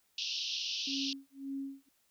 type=band-pass noise; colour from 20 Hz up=pink; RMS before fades=-37 dBFS; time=0.18-1.13 s; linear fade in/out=2 ms; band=2700 to 5800 Hz; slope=96 dB/octave
type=tone with tremolo; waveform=sine; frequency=273.4 Hz; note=C#4; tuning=24 cents flat; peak=-35 dBFS; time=0.87-1.89 s; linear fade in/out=5 ms; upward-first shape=sine; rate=1.8 Hz; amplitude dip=100%
effects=white hiss -73 dBFS RMS until 2.1 s